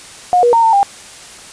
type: tone with pitch steps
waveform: sine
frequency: 719 / 480.9 / 920 / 900 / 799 Hz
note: F#5 / B4 / A#5 / A5 / G5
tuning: -50 / -46 / -23 / +39 / +33 cents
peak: -7 dBFS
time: 0.33-0.83 s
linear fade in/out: 0 ms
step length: 100 ms
effects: white hiss -35 dBFS RMS until 1.52 s + resampled to 22050 Hz